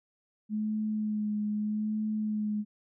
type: tone with vibrato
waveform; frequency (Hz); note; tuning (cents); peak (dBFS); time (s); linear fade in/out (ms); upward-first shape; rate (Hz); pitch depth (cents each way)
sine; 212.5; G#3; +40; -28; 0.49-2.65; 50; sine; 0.8; 22
effects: none